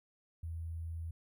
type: tone with sample-and-hold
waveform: sine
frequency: 82.41 Hz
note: E2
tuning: in tune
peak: -38 dBFS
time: 0.43-1.11 s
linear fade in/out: 5 ms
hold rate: 11025 Hz
effects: none